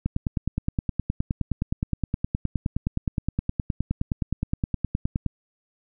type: click train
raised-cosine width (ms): 5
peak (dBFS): -11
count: 51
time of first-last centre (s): 0.06-5.263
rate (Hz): 9.61
effects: none